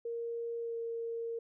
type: tone with pitch glide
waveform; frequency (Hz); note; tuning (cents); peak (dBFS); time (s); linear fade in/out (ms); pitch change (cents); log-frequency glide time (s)
sine; 466.2 to 461.4; A#4 to A#4; 0 to -18; -35; 0.05-1.39; 5; -18; 0.59-0.76
effects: none